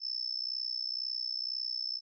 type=tone with amplitude modulation; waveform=sine; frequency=5274 Hz; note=E8; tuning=in tune; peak=-29 dBFS; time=0-2.01 s; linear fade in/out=50 ms; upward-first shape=sine; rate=62 Hz; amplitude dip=95%; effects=none